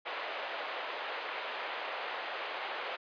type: band-pass noise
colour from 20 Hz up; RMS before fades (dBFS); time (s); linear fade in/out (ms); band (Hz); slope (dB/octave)
pink; -39; 0.05-2.97; 20; 510 to 3300; 24
effects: resampled to 11025 Hz